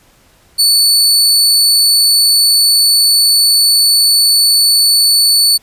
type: tone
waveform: sawtooth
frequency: 4472 Hz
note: C#8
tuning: 14 cents sharp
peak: -4 dBFS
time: 0.58-5.58 s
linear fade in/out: 20 ms
effects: pink hiss -49 dBFS RMS until 5.62 s + resampled to 32000 Hz